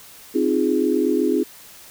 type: chord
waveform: sine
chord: F minor seventh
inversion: second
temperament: equal with one note detuned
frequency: 261.6 / 309.5 / 349.2 / 415.3 Hz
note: C4 / Eb4 / F4 / Ab4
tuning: 0 / -9 / 0 / 0 cents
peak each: -22 dBFS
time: 0.34-1.44 s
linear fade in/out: 20 ms
effects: white hiss -44 dBFS RMS until 1.9 s